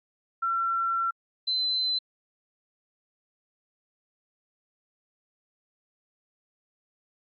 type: tone pair in turn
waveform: sine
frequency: 1355 / 4052 Hz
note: E6 / B7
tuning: +47 / +44 cents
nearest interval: octave + perfect fifth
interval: 1897 cents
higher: second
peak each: -24 / -24 dBFS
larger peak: neither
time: 0.42-1.11 / 1.47-1.99 s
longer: first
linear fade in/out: 10 ms
effects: AAC 64 kbps